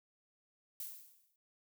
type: noise with exponential decay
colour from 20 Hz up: violet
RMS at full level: -41 dBFS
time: 0.8-1.36 s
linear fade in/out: 2 ms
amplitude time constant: 120 ms
effects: none